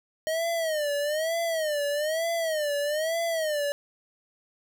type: tone with vibrato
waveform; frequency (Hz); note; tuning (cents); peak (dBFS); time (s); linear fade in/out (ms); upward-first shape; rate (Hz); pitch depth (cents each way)
square; 622.3; D#5; 0; -26; 0.27-3.72; 0; sine; 1.1; 140
effects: none